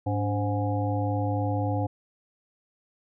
harmonic tone with a mistuned harmonic, 103.83 Hz, G#2, in tune, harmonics 1 / 3 / 5 / 7 / 8, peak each -26 / -31 / -33 / -34 / -35 dBFS, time 0.06-1.87 s, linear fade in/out 10 ms, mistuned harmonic 3, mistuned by -130 cents, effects none

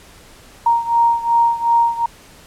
sine beating tone pair, 932.3 / 935 Hz, A#5 / A#5, 0 / +5 cents, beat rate 2.7 Hz, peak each -14 / -17 dBFS, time 0.66-2.06 s, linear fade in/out 5 ms, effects pink hiss -44 dBFS RMS until 2.46 s + low-pass 12000 Hz 12 dB/octave

